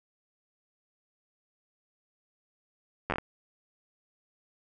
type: slowing click train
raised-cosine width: 0.5 ms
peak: -14 dBFS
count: 6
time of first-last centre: 3.1-3.184 s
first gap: 10 ms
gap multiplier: 1.26
effects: none